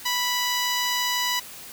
10% pulse tone, 986 Hz, B5, 3 cents flat, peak -14 dBFS, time 0.05-1.4 s, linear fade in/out 10 ms, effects white hiss -41 dBFS RMS until 1.72 s

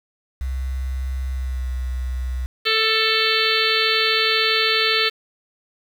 sine tone with pitch glide, 65.4 to 63.21 Hz, C2 to B1, 0 to +41 cents, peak -22 dBFS, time 0.41-2.46 s, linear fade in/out 0 ms, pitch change -59 cents, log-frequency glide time 1.31-1.68 s
harmonic tone, 441.9 Hz, A4, 7 cents sharp, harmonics 1 / 3 / 4 / 5 / 6 / 7 / 8 / 9 / 10, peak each -25 / -25 / -25 / -25 / -25 / -25 / -25 / -25 / -25 dBFS, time 2.65-5.1 s, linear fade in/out 20 ms
effects 7-bit

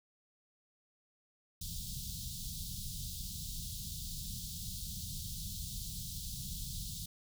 pink band-stop noise, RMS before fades -42 dBFS, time 1.61-7.06 s, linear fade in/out 5 ms, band 190 to 3500 Hz, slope 48 dB/octave, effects none

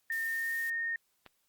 sine tone with pitch glide, 1817 to 1839.2 Hz, A#6 to A#6, -45 to -24 cents, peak -31 dBFS, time 0.1-0.96 s, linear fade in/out 2 ms, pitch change +21 cents, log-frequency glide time 0.21-0.58 s
blue noise, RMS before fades -47 dBFS, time 0.12-0.7 s, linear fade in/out 2 ms
click, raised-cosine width 0.3 ms, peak -32 dBFS, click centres 1.263 s
effects white hiss -75 dBFS RMS until 1.48 s + Opus 48 kbps

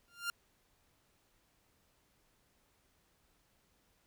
sawtooth tone with exponential growth, 1396.9 Hz, F6, in tune, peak -28 dBFS, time 0.08-0.3 s, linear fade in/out 1 ms, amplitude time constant 47 ms, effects pink hiss -73 dBFS RMS until 4.06 s

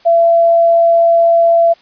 sine tone, 674 Hz, E5, 38 cents sharp, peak -6 dBFS, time 0.05-1.74 s, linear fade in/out 20 ms, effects white hiss -47 dBFS RMS until 1.81 s + resampled to 11025 Hz

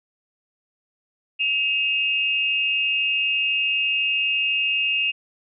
sine tone pair together, 2554 / 2794 Hz, D#7 / F7, +45 / 0 cents, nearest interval major second, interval 155 cents, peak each -22 dBFS, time 1.39-5.12 s, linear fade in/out 20 ms, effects none

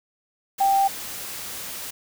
sine tone in noise, 786 Hz, G5, 4 cents sharp, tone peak -16 dBFS, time 0.6-0.88 s, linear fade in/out 10 ms, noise white, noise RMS -34 dBFS, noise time 0.58-1.91 s, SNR +15 dB, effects none

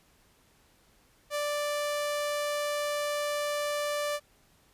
sawtooth tone, 587.3 Hz, D5, in tune, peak -25 dBFS, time 1.3-4.2 s, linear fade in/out 50 ms, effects pink hiss -64 dBFS RMS until 4.73 s + resampled to 32000 Hz

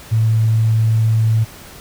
sine tone, 111.3 Hz, A2, 20 cents sharp, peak -11 dBFS, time 0.11-1.45 s, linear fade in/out 20 ms, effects pink hiss -38 dBFS RMS until 1.8 s

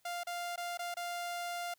sawtooth tone with dropouts, 698.5 Hz, F5, in tune, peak -33 dBFS, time 0.05-1.74 s, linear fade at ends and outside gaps 5 ms, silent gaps 0.235-0.269 / 0.56-0.576 / 0.774-0.791 / 0.942-0.968 s, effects white hiss -73 dBFS RMS until 1.78 s

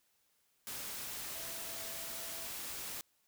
sine tone in noise, 661 Hz, E5, 5 cents sharp, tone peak -54 dBFS, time 1.35-2.47 s, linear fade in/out 0 ms, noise white, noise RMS -43 dBFS, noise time 0.67-3.01 s, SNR -14 dB, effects white hiss -75 dBFS RMS until 3.27 s

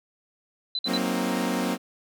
sine tone bursts, 4016 Hz, B7, 28 cents sharp, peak -25 dBFS, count 3, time 0.75-0.973 s, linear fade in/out 2 ms, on 39 ms, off 53 ms
sawtooth chord, C half-diminished seventh, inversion second, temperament equal with one note detuned, 185 / 233.1 / 263.6 / 311.1 Hz, Gb3 / Bb3 / C4 / Eb4, 0 / 0 / +13 / 0 cents, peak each -26 / -25 / -25 / -30 dBFS, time 0.85-1.78 s, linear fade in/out 50 ms
effects none

